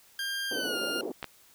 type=tone with pitch glide; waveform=20% pulse; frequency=1600 to 1409.1 Hz; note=G6 to F6; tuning=+35 to +15 cents; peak=-26 dBFS; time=0.19-1.01 s; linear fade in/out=2 ms; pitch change=-220 cents; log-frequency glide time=0.49-0.77 s
type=band-pass noise; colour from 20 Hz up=pink; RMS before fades=-36 dBFS; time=0.51-1.12 s; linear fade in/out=5 ms; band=290 to 570 Hz; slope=24 dB/octave
type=clicks; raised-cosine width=0.3 ms; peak=-19 dBFS; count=2; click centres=1.228 / 1.243 s
effects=white hiss -59 dBFS RMS until 1.54 s